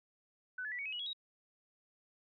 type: tone with pitch steps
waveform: sine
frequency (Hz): 1502 / 1715.4 / 1959.1 / 2237 / 2555 / 2918 / 3333 / 3807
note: F#6 / A6 / B6 / C#7 / D#7 / F#7 / G#7 / A#7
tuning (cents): +26 / -44 / -14 / +15 / +45 / -25 / +5 / +36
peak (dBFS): -38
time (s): 0.58-1.132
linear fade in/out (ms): 5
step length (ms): 69
effects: none